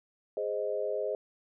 sine chord, Ab major, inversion none, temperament equal, 415.3 / 523.3 / 622.3 Hz, Ab4 / C5 / Eb5, 0 / 0 / 0 cents, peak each -34 dBFS, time 0.37-1.15 s, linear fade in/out 2 ms, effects none

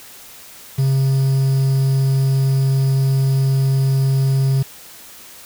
triangle tone with quantisation, 134.6 Hz, C3, 49 cents sharp, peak -11 dBFS, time 0.78-4.63 s, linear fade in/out 10 ms, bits 6, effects white hiss -40 dBFS RMS until 5.45 s

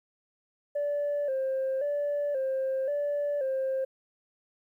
sine tone with vibrato, 554.4 Hz, C#5, in tune, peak -25 dBFS, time 0.75-3.85 s, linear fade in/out 10 ms, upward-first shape square, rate 0.94 Hz, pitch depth 78 cents each way, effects tanh soft clip ceiling -24 dBFS + 11-bit

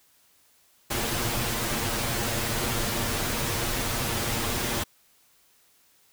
pink noise with comb filter, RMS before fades -28 dBFS, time 0.9-4.84 s, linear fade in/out 10 ms, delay 8.6 ms, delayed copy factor +0.65, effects white hiss -62 dBFS RMS until 6.12 s

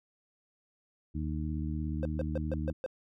harmonic tone, 76.9 Hz, D#2, 20 cents flat, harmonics 1 / 2 / 3 / 4, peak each -34 / -37 / -39 / -40 dBFS, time 1.14-2.73 s, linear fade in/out 20 ms
triangle tone bursts, 522 Hz, C5, 4 cents flat, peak -29 dBFS, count 6, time 2.03-2.862 s, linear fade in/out 0 ms, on 22 ms, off 140 ms
effects none

